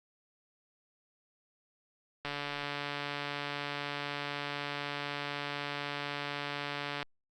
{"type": "click train", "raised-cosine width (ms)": 0.3, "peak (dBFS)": -20, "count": 689, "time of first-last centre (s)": [2.25, 7.028], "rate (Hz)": 144, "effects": ["Opus 48 kbps"]}